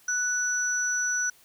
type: tone pair together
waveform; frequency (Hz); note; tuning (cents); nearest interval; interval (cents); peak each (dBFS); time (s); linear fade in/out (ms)
sine; 1480 / 5920; F#6 / F#8; 0 / 0; 2 octaves; 2400; -27; 0.08-1.3; 5
effects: white hiss -58 dBFS RMS until 1.44 s